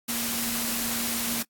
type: tone in noise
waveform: sine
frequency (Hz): 233.8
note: A#3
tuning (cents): +5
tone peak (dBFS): -33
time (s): 0.08-1.43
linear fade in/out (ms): 10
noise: white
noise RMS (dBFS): -29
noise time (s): 0.08-1.43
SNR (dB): -7
effects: noise-tail reverb RT60 0.1 s tail -24 dB re dry + AAC 64 kbps